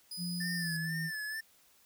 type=tone; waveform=sawtooth; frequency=4978 Hz; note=D#8; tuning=in tune; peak=-37 dBFS; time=0.11-0.77 s; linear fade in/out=5 ms
type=tone with pitch glide; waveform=sine; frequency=175.9 to 162.24 Hz; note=F3 to E3; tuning=+13 to -27 cents; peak=-35 dBFS; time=0.17-1.11 s; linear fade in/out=50 ms; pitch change=-140 cents; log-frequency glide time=0.54-0.75 s
type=tone with vibrato; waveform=square; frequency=1760 Hz; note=A6; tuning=in tune; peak=-37 dBFS; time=0.4-1.41 s; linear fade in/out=10 ms; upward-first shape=sine; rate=2.1 Hz; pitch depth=58 cents each way
effects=white hiss -65 dBFS RMS until 1.85 s

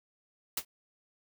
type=noise with exponential decay; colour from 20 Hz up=white; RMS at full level=-26 dBFS; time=0.57-0.65 s; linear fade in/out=5 ms; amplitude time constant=17 ms; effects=none

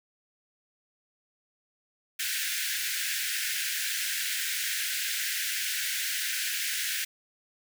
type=high-pass noise; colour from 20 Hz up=pink; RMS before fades=-31 dBFS; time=2.19-7.05 s; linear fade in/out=10 ms; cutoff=1500 Hz; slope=96 dB/octave; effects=none

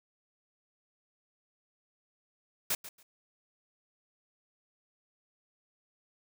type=noise with echo; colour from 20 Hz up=white; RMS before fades=-30 dBFS; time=2.7-2.75 s; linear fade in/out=5 ms; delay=140 ms; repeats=2; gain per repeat=-15 dB; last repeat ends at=3.03 s; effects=none

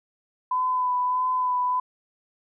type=tone with vibrato; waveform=sine; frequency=1004 Hz; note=B5; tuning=28 cents sharp; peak=-21 dBFS; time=0.51-1.8 s; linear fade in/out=5 ms; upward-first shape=sine; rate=1.6 Hz; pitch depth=19 cents each way; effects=none

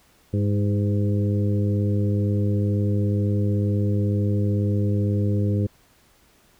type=harmonic tone with a mistuned harmonic; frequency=102.1 Hz; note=G#2; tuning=29 cents flat; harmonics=1 / 2 / 3 / 4 / 5; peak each=-20 / -26 / -30 / -32 / -34 dBFS; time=0.33-5.67 s; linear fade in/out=10 ms; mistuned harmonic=3; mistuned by=+34 cents; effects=pink hiss -58 dBFS RMS until 6.59 s

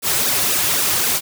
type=noise with flanger; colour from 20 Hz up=white; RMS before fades=-18 dBFS; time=0.02-1.21 s; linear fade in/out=50 ms; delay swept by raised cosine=0.92 to 4.52 ms; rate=3.9 Hz; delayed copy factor=-0.8; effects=none

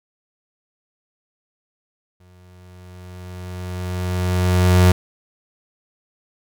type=tone with exponential growth; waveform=35% pulse; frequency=90.6 Hz; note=F#2; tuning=36 cents flat; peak=-7 dBFS; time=2.2-4.92 s; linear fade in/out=5 ms; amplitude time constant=590 ms; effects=none

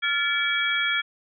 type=tone cluster; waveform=sine; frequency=1389 / 1732 / 2292 / 3306 Hz; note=F6 / A6 / D7 / G#7; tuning=-10 / -28 / -43 / -9 cents; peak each=-27 dBFS; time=0.02-1.02 s; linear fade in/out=20 ms; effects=none

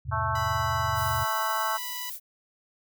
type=chord; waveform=sine; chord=E augmented; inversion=none; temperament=equal with one note detuned; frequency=82.41 / 103.83 / 127.53 Hz; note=E2 / G#2 / B#2; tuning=0 / 0 / -44 cents; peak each=-34 dBFS; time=0.05-1.25 s; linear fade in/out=20 ms
type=harmonic tone; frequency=220 Hz; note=A3; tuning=in tune; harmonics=3 / 4 / 5 / 6 / 7; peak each=-36 / -31 / -30 / -32 / -35 dBFS; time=0.11-1.78 s; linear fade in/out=20 ms
type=tone; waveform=10% pulse; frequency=987.8 Hz; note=B5; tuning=in tune; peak=-27 dBFS; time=0.35-2.1 s; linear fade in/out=5 ms
type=noise; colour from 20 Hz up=violet; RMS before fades=-37 dBFS; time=0.94-2.2 s; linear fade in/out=50 ms
effects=none

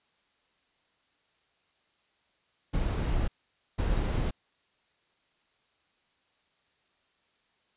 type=noise bursts at uneven times; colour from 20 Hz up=brown; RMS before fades=-28 dBFS; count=2; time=2.73-3.28 / 3.78-4.31 s; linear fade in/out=10 ms; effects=white hiss -71 dBFS RMS until 7.76 s + resampled to 8000 Hz

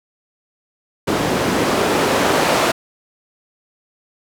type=noise with band-pass filter sweep; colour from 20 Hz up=white; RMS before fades=-17 dBFS; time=1.07-2.72 s; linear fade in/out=10 ms; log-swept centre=240 to 500 Hz; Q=0.8; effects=none

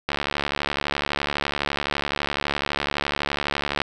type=click train; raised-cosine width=0.3 ms; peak=-7 dBFS; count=269; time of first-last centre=0.09-3.817 s; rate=71.9 Hz; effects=none

